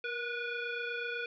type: tone with frequency modulation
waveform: sine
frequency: 501 Hz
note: B4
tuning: 25 cents sharp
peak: -34 dBFS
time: 0.04-1.26 s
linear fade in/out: 2 ms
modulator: 974 Hz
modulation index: 2.5
effects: none